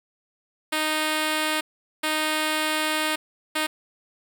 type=tone bursts at uneven times; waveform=5% pulse; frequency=309.8 Hz; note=D#4; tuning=7 cents flat; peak=-11 dBFS; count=3; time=0.72-1.61 / 2.03-3.16 / 3.55-3.67 s; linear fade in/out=10 ms; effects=none